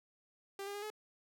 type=tone with pitch steps; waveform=sawtooth; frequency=395 / 403.9 / 409.4 / 426.5 Hz; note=G4 / G#4 / G#4 / G#4; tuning=+13 / -48 / -25 / +46 cents; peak=-37 dBFS; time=0.59-0.902 s; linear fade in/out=2 ms; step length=78 ms; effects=none